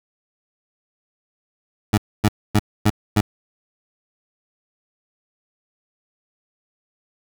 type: tone bursts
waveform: 20% pulse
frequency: 105.1 Hz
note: G#2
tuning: 21 cents sharp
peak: -8 dBFS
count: 5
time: 1.93-3.21 s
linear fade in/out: 5 ms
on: 48 ms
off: 260 ms
effects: none